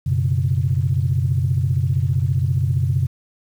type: chord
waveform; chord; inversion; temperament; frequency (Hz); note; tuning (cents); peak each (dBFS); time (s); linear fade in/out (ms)
sine; F# suspended fourth; none; equal; 92.5 / 123.47 / 138.59; F#2 / B2 / C#3; 0 / 0 / 0; -20; 0.06-3.07; 10
effects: tanh soft clip ceiling -7 dBFS + 8-bit